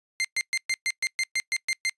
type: tone bursts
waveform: sawtooth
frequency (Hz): 2094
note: C7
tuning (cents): +1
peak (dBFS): -20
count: 11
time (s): 0.2-1.895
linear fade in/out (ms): 0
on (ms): 45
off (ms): 120
effects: noise-tail reverb RT60 0.1 s tail -24 dB re dry + resampled to 22050 Hz

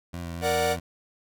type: tone with vibrato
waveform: 20% pulse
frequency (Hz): 85.4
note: F2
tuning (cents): -38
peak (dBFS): -28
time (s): 0.13-0.8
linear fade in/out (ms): 10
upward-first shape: triangle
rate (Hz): 3.9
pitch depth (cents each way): 35
type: chord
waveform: 45% pulse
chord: Bb augmented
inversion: none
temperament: equal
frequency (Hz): 466.2 / 587.3 / 740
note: Bb4 / D5 / F#5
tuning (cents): 0 / 0 / 0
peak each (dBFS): -27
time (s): 0.41-0.77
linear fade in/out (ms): 50
effects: none

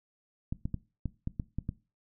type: clicks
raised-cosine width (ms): 5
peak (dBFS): -20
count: 8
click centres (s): 0.525 / 0.655 / 0.743 / 1.057 / 1.274 / 1.398 / 1.586 / 1.691
effects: noise-tail reverb RT60 0.3 s tail -19 dB re dry

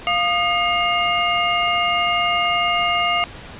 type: tone cluster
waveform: sine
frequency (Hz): 699 / 1226 / 2146 / 2820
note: F5 / D#6 / C7 / F7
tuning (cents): +1 / -26 / +43 / +16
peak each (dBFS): -22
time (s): 0.07-3.24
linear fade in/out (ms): 0
effects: pink hiss -37 dBFS RMS until 3.59 s + resampled to 8000 Hz

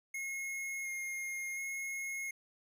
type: tone with vibrato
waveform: square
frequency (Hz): 2150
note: C7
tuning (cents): +47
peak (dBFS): -38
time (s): 0.14-2.31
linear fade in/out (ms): 5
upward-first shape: square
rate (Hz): 0.7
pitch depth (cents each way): 11
effects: none

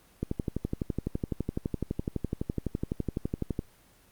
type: click train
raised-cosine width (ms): 3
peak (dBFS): -16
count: 41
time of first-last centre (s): 0.23-3.591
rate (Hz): 11.9
effects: pink hiss -60 dBFS RMS until 4.11 s + Opus 24 kbps

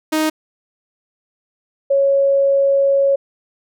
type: tone pair in turn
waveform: sawtooth / sine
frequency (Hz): 312 / 552.7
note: D#4 / C#5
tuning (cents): +5 / -5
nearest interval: minor seventh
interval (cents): 990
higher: second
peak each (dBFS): -11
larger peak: neither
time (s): 0.12-0.3 / 1.9-3.16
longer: second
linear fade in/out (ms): 10
effects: none

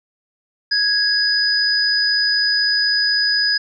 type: tone pair together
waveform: sine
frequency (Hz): 1661.2 / 4978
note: G#6 / D#8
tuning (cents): 0 / 0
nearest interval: octave + perfect fifth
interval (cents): 1900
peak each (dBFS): -19 / -16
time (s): 0.71-3.58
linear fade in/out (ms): 10
effects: none

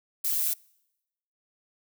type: noise with amplitude modulation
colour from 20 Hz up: violet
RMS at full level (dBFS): -24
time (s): 0.24-0.54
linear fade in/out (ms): 10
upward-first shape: sine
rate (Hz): 160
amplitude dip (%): 65
effects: noise-tail reverb RT60 0.9 s tail -26 dB re dry

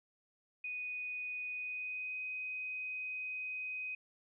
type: tone with pitch glide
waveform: sine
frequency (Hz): 2485 to 2510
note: D#7 to D#7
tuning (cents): -3 to +15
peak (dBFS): -38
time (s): 0.64-3.95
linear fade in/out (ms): 5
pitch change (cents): +18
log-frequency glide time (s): 1.5-2.19
effects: none

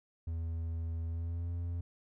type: tone with pitch glide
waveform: triangle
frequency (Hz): 82.41 to 86.01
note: E2 to F2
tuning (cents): 0 to -26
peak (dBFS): -32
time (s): 0.27-1.81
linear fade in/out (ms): 5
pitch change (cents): +74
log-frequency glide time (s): 1.06-1.51
effects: none

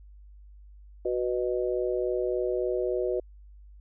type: harmonic tone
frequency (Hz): 123.47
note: B2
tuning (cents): 0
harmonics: 3 / 4 / 5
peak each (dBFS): -28 / -30 / -32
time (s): 1.05-3.2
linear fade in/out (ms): 5
effects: added 50 Hz sine -47 dBFS peak until 3.8 s

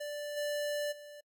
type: tone with level steps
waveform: square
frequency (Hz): 587.3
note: D5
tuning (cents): 0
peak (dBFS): -38 / -33 / -48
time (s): 0-1.21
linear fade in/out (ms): 10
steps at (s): 0.36 / 0.91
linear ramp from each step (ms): 20
effects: noise-tail reverb RT60 0.1 s tail -26 dB re dry

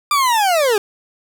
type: linear sweep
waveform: 40% pulse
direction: down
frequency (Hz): 1200 to 392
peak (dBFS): -12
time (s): 0.11-0.78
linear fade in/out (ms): 2
effects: 8-bit

